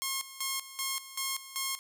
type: tone with tremolo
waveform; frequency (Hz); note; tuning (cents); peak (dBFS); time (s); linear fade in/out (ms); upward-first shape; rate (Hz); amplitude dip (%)
5% pulse; 1076; C6; +48; -19; 0.02-1.79; 0; square; 2.6; 80
effects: none